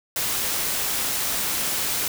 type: noise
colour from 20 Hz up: white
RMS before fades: -25 dBFS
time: 0.16-2.08 s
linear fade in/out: 2 ms
effects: none